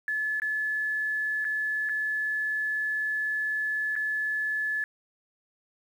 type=tone with dropouts; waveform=sine; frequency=1722 Hz; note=A6; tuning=38 cents flat; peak=-26 dBFS; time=0.08-4.84 s; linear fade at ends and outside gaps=1 ms; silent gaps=0.399-0.419 / 1.445-1.45 / 1.89-1.894 / 3.955-3.962 s; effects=9-bit